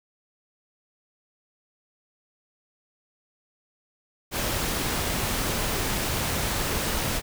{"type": "noise", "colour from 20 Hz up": "pink", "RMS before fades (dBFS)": -27, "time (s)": [4.31, 7.22], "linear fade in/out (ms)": 50, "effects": []}